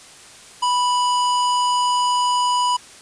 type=tone; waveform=square; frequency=986 Hz; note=B5; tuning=3 cents flat; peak=-17 dBFS; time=0.62-2.77 s; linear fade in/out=10 ms; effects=white hiss -43 dBFS RMS until 3.01 s + resampled to 22050 Hz